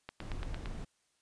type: click train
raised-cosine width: 0.3 ms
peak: -25 dBFS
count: 6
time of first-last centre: 0.09-0.658 s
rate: 8.8 Hz
type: noise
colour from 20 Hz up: brown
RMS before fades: -40 dBFS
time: 0.2-0.85 s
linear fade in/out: 10 ms
effects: white hiss -75 dBFS RMS until 1.21 s + resampled to 22050 Hz